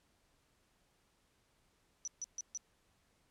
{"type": "tone bursts", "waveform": "sine", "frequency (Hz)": 5920, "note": "F#8", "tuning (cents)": 0, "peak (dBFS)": -38, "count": 4, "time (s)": [2.05, 2.574], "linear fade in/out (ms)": 0, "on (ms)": 26, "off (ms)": 140, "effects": ["pink hiss -74 dBFS RMS until 3.3 s", "low-pass 11000 Hz 12 dB/octave"]}